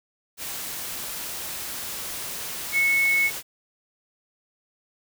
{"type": "tone in noise", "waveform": "sine", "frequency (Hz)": 2200, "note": "C#7", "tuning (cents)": -14, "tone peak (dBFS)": -18, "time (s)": [2.72, 3.31], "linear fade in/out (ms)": 50, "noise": "white", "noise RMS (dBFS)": -33, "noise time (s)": [0.37, 3.43], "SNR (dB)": 12, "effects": []}